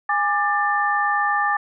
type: tone cluster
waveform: sine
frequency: 823 / 1188 / 1776 Hz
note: G#5 / D6 / A6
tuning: -16 / +20 / +16 cents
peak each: -22 dBFS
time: 0.09-1.57 s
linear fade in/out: 5 ms
effects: none